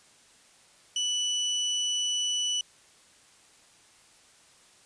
30% pulse tone, 2968 Hz, F#7, 5 cents sharp, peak -23 dBFS, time 0.96-2.61 s, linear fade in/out 2 ms, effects white hiss -58 dBFS RMS until 4.85 s + resampled to 22050 Hz

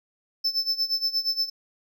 triangle tone with tremolo, 5274 Hz, E8, in tune, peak -19 dBFS, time 0.44-1.5 s, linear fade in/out 10 ms, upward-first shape sine, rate 8.5 Hz, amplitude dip 85%, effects none

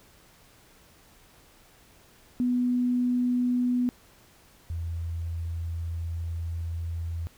sine tone pair in turn, 246.9 / 83.59 Hz, B3 / E2, 0 / +25 cents, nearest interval octave + perfect fifth, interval 1875 cents, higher first, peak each -22 / -29 dBFS, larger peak first, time 2.4-3.89 / 4.7-7.27 s, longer second, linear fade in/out 0 ms, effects pink hiss -57 dBFS RMS until 7.37 s

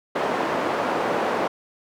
white band-pass noise, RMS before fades -24 dBFS, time 0.15-1.48 s, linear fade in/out 10 ms, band 270 to 880 Hz, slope 12 dB/octave, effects none

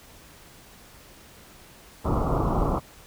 pink low-pass noise, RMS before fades -24 dBFS, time 2.04-2.8 s, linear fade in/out 20 ms, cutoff 1300 Hz, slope 96 dB/octave, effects pink hiss -50 dBFS RMS until 3.06 s

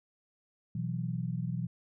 sine chord, B suspended fourth, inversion none, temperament equal, 123.47 / 164.81 / 185 Hz, B2 / E3 / F#3, 0 / 0 / 0 cents, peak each -35 / -35 / -38 dBFS, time 0.75-1.67 s, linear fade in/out 5 ms, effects none

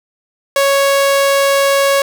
sawtooth tone, 554.4 Hz, C#5, in tune, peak -6 dBFS, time 0.56-2.02 s, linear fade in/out 2 ms, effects none

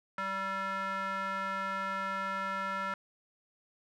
square tone with band-pass filter, 193.5 Hz, G3, 22 cents flat, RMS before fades -35 dBFS, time 0.18-2.94 s, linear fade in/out 2 ms, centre 1400 Hz, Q 3, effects none

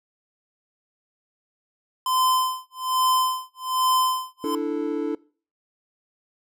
square tone with tremolo, 1028 Hz, C6, 31 cents flat, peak -18 dBFS, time 2.06-4.55 s, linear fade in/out 2 ms, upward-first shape sine, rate 1.2 Hz, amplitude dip 100%
triangle chord, D suspended second, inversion none, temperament equal, 293.7 / 329.6 / 440 Hz, D4 / E4 / A4, 0 / 0 / 0 cents, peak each -25 / -27 / -26 dBFS, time 4.44-5.15 s, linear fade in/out 2 ms
effects noise-tail reverb RT60 0.4 s tail -22 dB re dry

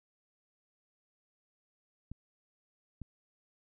clicks, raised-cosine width 5 ms, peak -30 dBFS, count 2, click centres 2.116 / 3.017 s, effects none

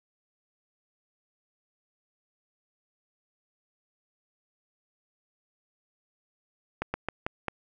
slowing click train, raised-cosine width 0.5 ms, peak -14 dBFS, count 5, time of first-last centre 6.82-7.483 s, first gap 120 ms, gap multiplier 1.22, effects none

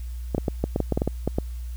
clicks, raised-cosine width 2 ms, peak -9 dBFS, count 12, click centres 0.348 / 0.381 / 0.482 / 0.64 / 0.761 / 0.803 / 0.923 / 0.975 / 1.019 / 1.076 / 1.276 / 1.385 s, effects added 60 Hz sine -30 dBFS peak until 1.76 s + white hiss -54 dBFS RMS until 1.76 s

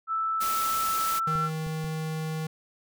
sine tone with pitch glide, 1318.5 to 1347.8 Hz, E6 to E6, 0 to +38 cents, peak -25 dBFS, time 0.07-1.5 s, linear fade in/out 50 ms, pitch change +38 cents, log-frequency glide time 1.07-1.39 s
white noise, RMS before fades -33 dBFS, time 0.4-1.2 s, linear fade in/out 20 ms
square tone, 157.9 Hz, D#3, 26 cents sharp, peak -30 dBFS, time 1.27-2.47 s, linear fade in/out 5 ms
clicks, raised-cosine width 5 ms, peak -28 dBFS, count 3, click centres 1.355 / 1.667 / 1.844 s
effects none

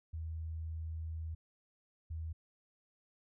sine tone bursts at uneven times, 80.5 Hz, E2, 41 cents flat, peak -38 dBFS, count 2, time 0.13-1.35 / 2.1-2.33 s, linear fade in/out 10 ms, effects none

